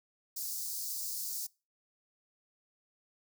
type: high-pass noise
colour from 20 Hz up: white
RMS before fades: -38 dBFS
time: 0.36-1.47 s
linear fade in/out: 10 ms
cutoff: 4500 Hz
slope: 48 dB/octave
effects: noise-tail reverb RT60 0.3 s tail -24 dB re dry